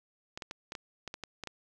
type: clicks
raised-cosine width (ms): 0.2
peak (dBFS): -22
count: 10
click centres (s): 0.375 / 0.422 / 0.511 / 0.721 / 0.752 / 1.077 / 1.141 / 1.237 / 1.437 / 1.473
effects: none